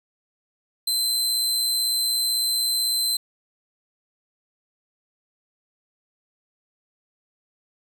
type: tone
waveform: sawtooth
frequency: 4079 Hz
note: C8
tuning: 45 cents flat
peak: -18 dBFS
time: 0.87-3.17 s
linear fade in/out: 5 ms
effects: none